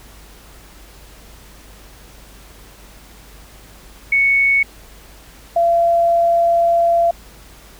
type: tone pair in turn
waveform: sine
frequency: 2217 / 681.2 Hz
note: C#7 / F5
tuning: 0 / -43 cents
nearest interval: octave + minor sixth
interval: 2043 cents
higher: first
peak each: -11 dBFS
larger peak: neither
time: 4.12-4.63 / 5.56-7.11 s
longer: second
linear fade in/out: 5 ms
effects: added 50 Hz sine -43 dBFS peak until 7.79 s + pink hiss -44 dBFS RMS until 7.79 s